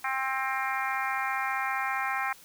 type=harmonic tone; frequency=265 Hz; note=C4; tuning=22 cents sharp; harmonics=3 / 4 / 5 / 6 / 7 / 8 / 9; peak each=-33 / -34 / -35 / -36 / -36 / -37 / -38 dBFS; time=0.04-2.33 s; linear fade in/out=5 ms; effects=white hiss -53 dBFS RMS until 2.44 s